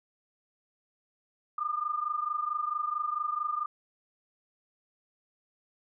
sine tone pair together, 1200 / 1224.5 Hz, D6 / D#6, +37 / -28 cents, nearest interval unison, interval 35 cents, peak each -31 / -33 dBFS, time 1.58-3.66 s, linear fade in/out 5 ms, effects none

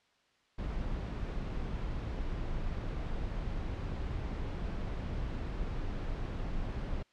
brown noise, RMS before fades -36 dBFS, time 0.58-7.03 s, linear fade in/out 10 ms, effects white hiss -70 dBFS RMS until 7.12 s + low-pass 4000 Hz 12 dB/octave

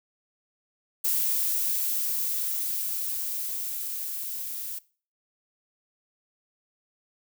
violet noise with level ramp, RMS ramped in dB -25 to -35 dBFS, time 1.04-4.79 s, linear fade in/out 10 ms, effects noise-tail reverb RT60 0.4 s tail -21 dB re dry

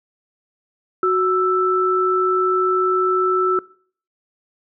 sine tone pair together, 370 / 1322.7 Hz, F#4 / E6, 0 / +5 cents, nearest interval octave + minor seventh, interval 2205 cents, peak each -17 dBFS, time 1.03-3.59 s, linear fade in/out 2 ms, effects noise-tail reverb RT60 0.5 s tail -22 dB re dry

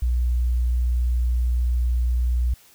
sine tone, 60.7 Hz, B1, 29 cents flat, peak -18 dBFS, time 0.02-2.54 s, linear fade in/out 5 ms, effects white hiss -53 dBFS RMS until 2.74 s

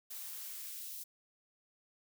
blue noise with high-pass filter sweep, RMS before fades -45 dBFS, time 0.1-1.04 s, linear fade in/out 10 ms, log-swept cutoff 310 to 4400 Hz, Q 0.78, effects none

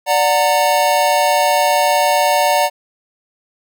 square chord, D augmented, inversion none, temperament just, 587.3 / 734.2 / 917.7 Hz, D5 / F#5 / A#5, 0 / -14 / -27 cents, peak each -17 dBFS, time 0.06-2.7 s, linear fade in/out 50 ms, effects none

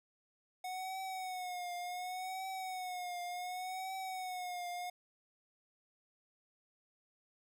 square tone with vibrato, 734 Hz, F#5, 14 cents flat, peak -40 dBFS, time 0.64-4.9 s, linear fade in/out 5 ms, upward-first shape triangle, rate 0.68 Hz, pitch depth 73 cents each way, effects none

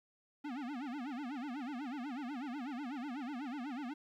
square tone with vibrato, 266.3 Hz, C4, 31 cents sharp, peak -40 dBFS, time 0.44-3.94 s, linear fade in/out 10 ms, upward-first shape sine, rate 8.1 Hz, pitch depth 220 cents each way, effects low-pass 3000 Hz 12 dB/octave + 12-bit

